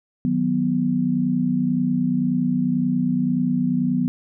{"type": "chord", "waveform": "sine", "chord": "B major", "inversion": "first", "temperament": "equal", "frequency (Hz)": [155.56, 185, 246.9], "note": ["D#3", "F#3", "B3"], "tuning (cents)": [0, 0, 0], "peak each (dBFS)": [-26, -23, -20], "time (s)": [0.25, 4.08], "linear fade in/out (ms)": 0, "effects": []}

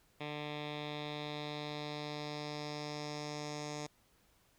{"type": "tone with low-pass filter sweep", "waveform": "10% pulse", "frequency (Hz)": 148.8, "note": "D3", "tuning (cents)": 23, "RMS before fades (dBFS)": -42, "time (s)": [0.2, 3.87], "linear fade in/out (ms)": 10, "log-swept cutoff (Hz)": [3100, 6300], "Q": 3.3, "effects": ["pink hiss -70 dBFS RMS until 4.58 s"]}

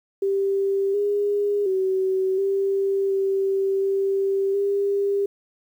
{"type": "tone with pitch steps", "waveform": "sine", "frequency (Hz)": [392.8, 408.6, 378.8, 392.1, 388.9, 391.1, 400.1], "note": ["G4", "G#4", "F#4", "G4", "G4", "G4", "G4"], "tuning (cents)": [4, -28, 41, 0, -14, -4, 35], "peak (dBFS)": -19, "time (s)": [0.22, 5.26], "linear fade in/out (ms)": 5, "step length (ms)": 720, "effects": ["9-bit"]}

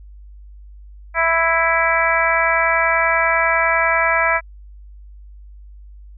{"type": "harmonic tone", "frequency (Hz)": 330.1, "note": "E4", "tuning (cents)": 2, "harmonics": [2, 3, 4, 5, 6, 7], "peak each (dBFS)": [-21, -21, -21, -21, -21, -21], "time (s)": [1.14, 4.41], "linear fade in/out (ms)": 50, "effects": ["added 50 Hz sine -37 dBFS peak until 6.17 s"]}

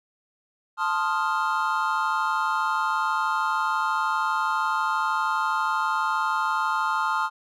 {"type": "chord", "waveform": "triangle", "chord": "F dominant seventh", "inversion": "first", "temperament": "equal", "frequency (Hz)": [880, 1046.5, 1244.5, 1396.9], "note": ["A5", "C6", "Eb6", "F6"], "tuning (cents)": [0, 0, 0, 0], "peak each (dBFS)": -26, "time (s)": [0.77, 7.3], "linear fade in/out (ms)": 50, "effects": []}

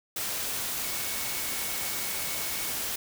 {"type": "tone in noise", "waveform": "sine", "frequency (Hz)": 2217, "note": "C#7", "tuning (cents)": 0, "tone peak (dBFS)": -43, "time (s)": [0.84, 2.72], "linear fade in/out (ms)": 5, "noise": "white", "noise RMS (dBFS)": -32, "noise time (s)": [0.16, 2.96], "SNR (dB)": -14, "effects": []}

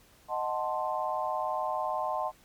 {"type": "chord", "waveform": "sine", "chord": "D# diminished seventh", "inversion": "none", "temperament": "equal", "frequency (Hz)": [622.3, 740, 880, 1046.5], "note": ["D#5", "F#5", "A5", "C6"], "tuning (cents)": [0, 0, 0, 0], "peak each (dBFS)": -34, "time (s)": [0.28, 2.32], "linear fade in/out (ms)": 50, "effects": ["pink hiss -60 dBFS RMS until 2.44 s", "MP3 96 kbps"]}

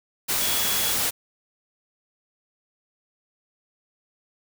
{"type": "tone in noise", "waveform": "sine", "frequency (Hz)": 3360, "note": "G#7", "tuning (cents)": 19, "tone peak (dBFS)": -31, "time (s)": [0.4, 0.93], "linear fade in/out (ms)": 20, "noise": "white", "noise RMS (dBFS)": -24, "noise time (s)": [0.28, 1.11], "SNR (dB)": -10, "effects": []}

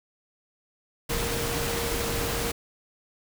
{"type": "tone in noise", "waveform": "sine", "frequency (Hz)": 466.2, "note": "A#4", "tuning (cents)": 0, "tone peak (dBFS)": -33, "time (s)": [1.09, 2.52], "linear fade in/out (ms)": 10, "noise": "pink", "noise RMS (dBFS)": -29, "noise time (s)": [1.09, 2.52], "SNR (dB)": -7, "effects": []}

